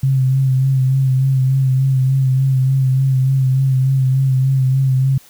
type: tone with vibrato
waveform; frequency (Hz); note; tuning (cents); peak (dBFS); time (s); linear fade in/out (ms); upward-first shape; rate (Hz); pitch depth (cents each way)
sine; 132.4; C3; +21; -11; 0.03-5.18; 5; sine; 3.4; 34
effects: white hiss -46 dBFS RMS until 5.29 s